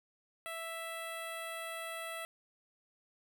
10% pulse tone with notch filter, 660 Hz, E5, 2 cents sharp, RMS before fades -42 dBFS, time 0.46-2.25 s, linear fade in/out 0 ms, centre 5000 Hz, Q 1, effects none

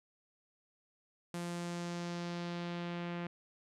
sawtooth tone with low-pass filter sweep, 173.2 Hz, F3, 14 cents flat, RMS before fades -40 dBFS, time 1.34-3.27 s, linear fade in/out 2 ms, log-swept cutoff 10000 to 2500 Hz, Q 1.4, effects none

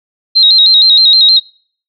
sine tone with vibrato, 3967 Hz, B7, 7 cents sharp, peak -3 dBFS, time 0.35-1.4 s, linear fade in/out 20 ms, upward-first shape square, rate 6.4 Hz, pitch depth 75 cents each way, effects noise-tail reverb RT60 0.5 s tail -25 dB re dry

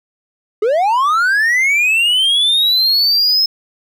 triangle linear sweep, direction up, 400.8 to 5210 Hz, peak -9 dBFS, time 0.62-3.46 s, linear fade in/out 5 ms, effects none

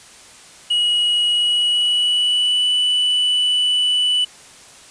triangle tone with pitch glide, 2907 to 2975 Hz, F#7 to F#7, -31 to +9 cents, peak -13 dBFS, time 0.7-4.25 s, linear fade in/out 10 ms, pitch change +40 cents, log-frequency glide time 1.32-2.71 s, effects white hiss -43 dBFS RMS until 4.9 s + resampled to 22050 Hz

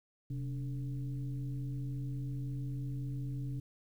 sine tone with frequency modulation, 130.81 Hz, C3, in tune, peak -35 dBFS, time 0.3-3.6 s, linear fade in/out 5 ms, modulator 158 Hz, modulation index 0.62, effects 11-bit

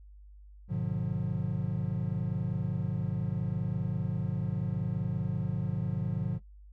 triangle chord, G# diminished seventh, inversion none, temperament just, 103.83 / 124.59 / 149.51 / 179.41 Hz, G#2 / B2 / D3 / F3, 0 / +16 / +31 / +47 cents, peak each -34 / -34 / -32 / -32 dBFS, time 0.68-6.4 s, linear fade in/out 50 ms, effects noise-tail reverb RT60 0.1 s tail -17 dB re dry + added 50 Hz sine -49 dBFS peak until 6.72 s

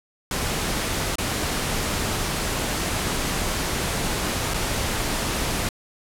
pink noise with dropouts, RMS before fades -25 dBFS, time 0.31-5.69 s, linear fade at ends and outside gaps 2 ms, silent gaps 1.156-1.183 / 4.538-4.542 s, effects low-pass 12000 Hz 12 dB/octave

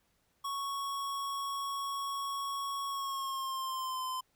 square tone with pitch glide, 1108.7 to 1028.5 Hz, C#6 to C6, 0 to -30 cents, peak -35 dBFS, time 0.44-4.21 s, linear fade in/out 10 ms, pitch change -130 cents, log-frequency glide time 2.88-4.04 s, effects pink hiss -74 dBFS RMS until 4.35 s

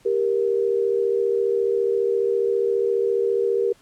sine tone pair together, 394.9 / 469.6 Hz, G4 / A#4, +13 / +13 cents, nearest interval minor third, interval 300 cents, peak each -21 / -21 dBFS, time 0.05-3.73 s, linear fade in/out 10 ms, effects pink hiss -56 dBFS RMS until 3.81 s + low-pass 11000 Hz 12 dB/octave

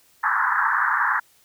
white band-pass noise, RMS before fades -21 dBFS, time 0.23-1.2 s, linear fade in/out 10 ms, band 860 to 1800 Hz, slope 96 dB/octave, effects white hiss -58 dBFS RMS until 1.44 s

